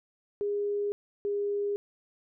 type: tone pair in turn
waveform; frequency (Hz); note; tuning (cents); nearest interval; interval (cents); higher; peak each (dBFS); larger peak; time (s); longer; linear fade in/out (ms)
sine; 409.1 / 407.1; G#4 / G#4; -26 / -35; unison; 9; first; -27; neither; 0.41-0.92 / 1.25-1.76; neither; 0
effects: none